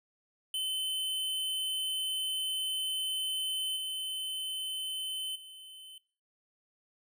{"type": "tone with level steps", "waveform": "square", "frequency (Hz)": 3054, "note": "G7", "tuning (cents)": -46, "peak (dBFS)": [-32, -35, -48], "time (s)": [0.54, 5.98], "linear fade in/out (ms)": 2, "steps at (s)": [3.76, 5.35], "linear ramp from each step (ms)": 10, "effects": ["noise-tail reverb RT60 0.5 s tail -22 dB re dry"]}